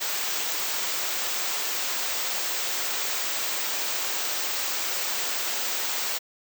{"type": "band-stop noise", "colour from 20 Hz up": "white", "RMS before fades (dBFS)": -28, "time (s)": [0, 6.19], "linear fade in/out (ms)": 20, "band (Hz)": [8400, 14000], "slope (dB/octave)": 96, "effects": ["high-pass 400 Hz 12 dB/octave"]}